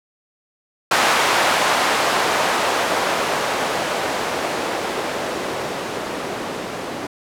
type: noise with low-pass filter sweep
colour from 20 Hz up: violet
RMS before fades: -21 dBFS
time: 0.91-7.07 s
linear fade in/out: 5 ms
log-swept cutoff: 920 to 350 Hz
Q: 0.88
effects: none